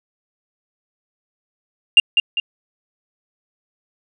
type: tone with echo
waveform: sine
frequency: 2796 Hz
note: F7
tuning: 1 cent sharp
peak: -3 dBFS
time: 1.97-2 s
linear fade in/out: 2 ms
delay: 200 ms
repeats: 2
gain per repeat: -7 dB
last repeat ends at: 2.4 s
effects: tanh soft clip ceiling -1 dBFS